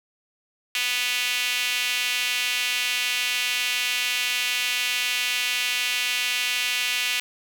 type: tone with high-pass filter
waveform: sawtooth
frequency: 246.9 Hz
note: B3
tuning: in tune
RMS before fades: -25 dBFS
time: 0.75-7.2 s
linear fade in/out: 2 ms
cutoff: 2600 Hz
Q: 2.6
effects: none